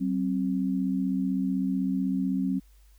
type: tone pair together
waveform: sine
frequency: 189.4 / 265.3 Hz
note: F#3 / C4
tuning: +41 / +24 cents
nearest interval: tritone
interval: 583 cents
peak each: -27 dBFS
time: 0-2.6 s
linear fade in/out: 20 ms
effects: added 50 Hz sine -53 dBFS peak until 2.98 s + white hiss -66 dBFS RMS until 2.98 s